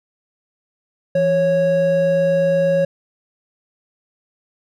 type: tone pair together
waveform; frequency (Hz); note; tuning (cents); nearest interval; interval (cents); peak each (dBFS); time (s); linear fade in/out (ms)
triangle; 167.7 / 551.5; E3 / C#5; +30 / -9; octave + major sixth; 2061; -20 / -12; 1.15-2.85; 5
effects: none